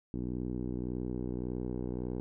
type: tone with low-pass filter sweep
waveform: 10% pulse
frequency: 61.74 Hz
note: B1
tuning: in tune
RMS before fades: -36 dBFS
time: 0.14-2.2 s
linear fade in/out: 0 ms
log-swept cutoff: 310 to 480 Hz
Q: 1.7
effects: none